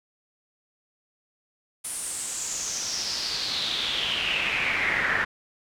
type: noise with band-pass filter sweep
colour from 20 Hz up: brown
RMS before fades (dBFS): -28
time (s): 1.84-5.25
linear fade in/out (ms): 10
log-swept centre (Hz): 9900 to 1700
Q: 5.4
effects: none